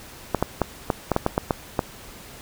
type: clicks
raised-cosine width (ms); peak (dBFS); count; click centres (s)
1; -5; 10; 0.347 / 0.426 / 0.617 / 0.902 / 1.117 / 1.164 / 1.264 / 1.379 / 1.508 / 1.792
effects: pink hiss -43 dBFS RMS until 2.41 s